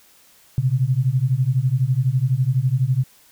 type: beating tone pair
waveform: sine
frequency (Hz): 123.47 / 135.47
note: B2 / C#3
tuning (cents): 0 / -39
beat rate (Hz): 12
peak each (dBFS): -19 / -19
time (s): 0.58-3.04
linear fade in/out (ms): 0
effects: white hiss -53 dBFS RMS until 3.31 s